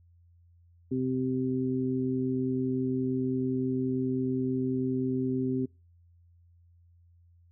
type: harmonic tone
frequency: 129.4 Hz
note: C3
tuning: 19 cents flat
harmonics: 1 / 2 / 3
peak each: -34 / -28 / -33 dBFS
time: 0.91-5.66 s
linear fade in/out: 10 ms
effects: noise-tail reverb RT60 0.3 s tail -26 dB re dry + added 86 Hz sine -57 dBFS peak until 7.51 s